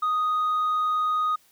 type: tone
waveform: sine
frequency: 1244.5 Hz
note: D#6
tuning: in tune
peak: -19 dBFS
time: 0.02-1.36 s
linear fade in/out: 10 ms
effects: tanh soft clip ceiling -20 dBFS + white hiss -60 dBFS RMS until 1.51 s